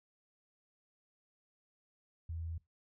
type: tone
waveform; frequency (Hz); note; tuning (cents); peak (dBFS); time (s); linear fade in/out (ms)
sine; 82.41; E2; 0; -38; 2.29-2.58; 5
effects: noise-tail reverb RT60 0.2 s tail -21 dB re dry